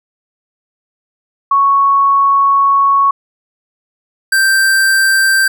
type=tone pair in turn; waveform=sine / square; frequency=1108.7 / 1567.9 Hz; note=C#6 / G6; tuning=0 / 0 cents; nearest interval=tritone; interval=600 cents; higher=second; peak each=-7 / -9 dBFS; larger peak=first; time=1.51-3.11 / 4.32-5.48 s; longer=first; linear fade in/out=5 ms; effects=none